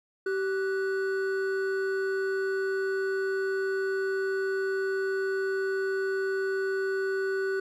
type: tone pair together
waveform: triangle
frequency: 386.2 / 1480 Hz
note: G4 / F#6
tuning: -26 / 0 cents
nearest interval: octave + major seventh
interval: 2326 cents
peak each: -25 / -32 dBFS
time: 0.26-7.6 s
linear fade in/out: 5 ms
effects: none